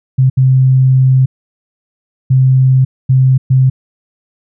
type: tone bursts at uneven times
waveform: sine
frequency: 130.81 Hz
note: C3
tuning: in tune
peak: -5 dBFS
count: 5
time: 0.18-0.3 / 0.37-1.26 / 2.3-2.85 / 3.09-3.38 / 3.5-3.7 s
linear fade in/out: 10 ms
effects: none